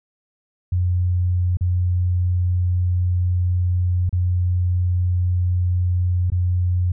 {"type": "tone with dropouts", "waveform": "sine", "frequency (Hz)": 89.6, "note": "F2", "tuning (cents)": 45, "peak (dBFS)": -16, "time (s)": [0.72, 6.92], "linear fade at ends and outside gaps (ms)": 5, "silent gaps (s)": [[1.571, 1.609], [4.094, 4.127], [6.302, 6.319]], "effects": []}